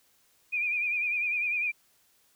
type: tone with vibrato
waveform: sine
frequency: 2426 Hz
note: D#7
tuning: 44 cents flat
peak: -26 dBFS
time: 0.52-1.72 s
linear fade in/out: 20 ms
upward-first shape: sine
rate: 10 Hz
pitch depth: 58 cents each way
effects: white hiss -66 dBFS RMS until 2.35 s